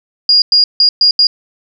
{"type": "tone bursts at uneven times", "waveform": "sine", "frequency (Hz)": 4848, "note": "D#8", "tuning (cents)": -46, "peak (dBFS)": -5, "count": 5, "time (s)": [[0.29, 0.42], [0.52, 0.64], [0.8, 0.89], [1.01, 1.11], [1.19, 1.27]], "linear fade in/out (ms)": 2, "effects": []}